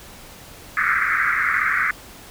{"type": "band-pass noise", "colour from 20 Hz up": "pink", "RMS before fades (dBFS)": -20, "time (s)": [0.77, 1.91], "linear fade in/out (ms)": 2, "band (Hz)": [1200, 2200], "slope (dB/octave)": 96, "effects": ["pink hiss -42 dBFS RMS until 2.3 s"]}